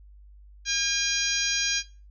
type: harmonic tone with a mistuned harmonic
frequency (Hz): 810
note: G#5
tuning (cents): -43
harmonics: 2 / 3 / 4 / 5 / 6 / 7 / 8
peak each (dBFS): -32 / -32 / -32 / -32 / -32 / -32 / -32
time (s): 0.65-1.83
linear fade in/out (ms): 50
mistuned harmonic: 5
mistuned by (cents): -19
effects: noise-tail reverb RT60 0.3 s tail -17 dB re dry + added 50 Hz sine -47 dBFS peak until 2.1 s